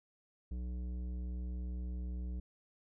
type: tone with tanh clipping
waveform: triangle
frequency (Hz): 61.2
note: B1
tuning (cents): -15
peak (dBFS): -39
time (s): 0.51-2.4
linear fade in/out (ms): 5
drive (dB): 16
effects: none